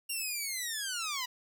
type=linear sweep; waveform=10% pulse; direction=down; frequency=2800 to 960 Hz; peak=-25 dBFS; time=0.09-1.26 s; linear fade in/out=10 ms; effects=none